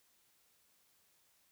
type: silence
effects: white hiss -72 dBFS RMS until 1.51 s